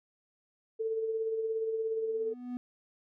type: tone with tremolo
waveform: sine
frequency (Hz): 445.2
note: A4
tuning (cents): +20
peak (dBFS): -28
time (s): 0.79-2.34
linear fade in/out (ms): 20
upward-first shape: sine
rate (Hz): 17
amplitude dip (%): 40
type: tone with exponential growth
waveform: triangle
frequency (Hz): 246.9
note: B3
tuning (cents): 0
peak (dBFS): -30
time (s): 1.92-2.57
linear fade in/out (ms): 0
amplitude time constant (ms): 140
effects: none